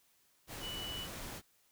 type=tone in noise; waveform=sine; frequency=2960 Hz; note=F#7; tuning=in tune; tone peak=-41 dBFS; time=0.6-1.08 s; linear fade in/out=50 ms; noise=pink; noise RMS=-45 dBFS; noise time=0.47-1.42 s; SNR=+1 dB; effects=white hiss -71 dBFS RMS until 1.71 s